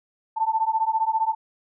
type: beating tone pair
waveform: sine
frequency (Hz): 880 / 895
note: A5 / A5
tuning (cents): 0 / +29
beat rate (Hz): 15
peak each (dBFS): -23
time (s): 0.36-1.35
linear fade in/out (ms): 20
effects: none